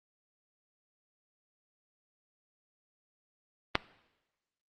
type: click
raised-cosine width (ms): 0.3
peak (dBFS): -7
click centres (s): 3.754
effects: noise-tail reverb RT60 1.0 s tail -19 dB re dry + Opus 24 kbps